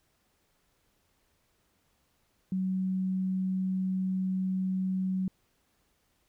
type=tone; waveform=sine; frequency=187.6 Hz; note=F#3; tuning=24 cents sharp; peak=-27 dBFS; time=2.52-5.28 s; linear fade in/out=2 ms; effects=pink hiss -72 dBFS RMS until 6.28 s